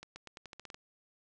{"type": "accelerating click train", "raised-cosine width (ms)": 0.2, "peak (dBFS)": -29, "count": 10, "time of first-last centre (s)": [0.03, 0.744], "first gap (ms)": 130, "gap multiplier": 0.87, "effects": ["resampled to 24000 Hz"]}